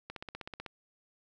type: click train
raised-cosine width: 0.3 ms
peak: -25 dBFS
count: 10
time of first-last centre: 0.1-0.662 s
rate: 16 Hz
effects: none